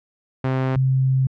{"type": "tone pair in turn", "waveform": ["sawtooth", "sine"], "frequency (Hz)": [131.1, 131.86], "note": ["C3", "C3"], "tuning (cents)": [4, 14], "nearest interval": "unison", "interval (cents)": 10, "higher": "second", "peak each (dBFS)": -15, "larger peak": "neither", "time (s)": [[0.44, 0.76], [0.76, 1.27]], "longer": "second", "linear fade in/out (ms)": 5, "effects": ["low-pass 2000 Hz 12 dB/octave"]}